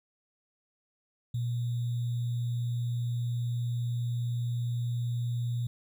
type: tone with sample-and-hold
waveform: sine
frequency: 119.7 Hz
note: A#2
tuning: 46 cents sharp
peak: -28 dBFS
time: 1.34-5.67 s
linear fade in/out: 5 ms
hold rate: 3675 Hz
effects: none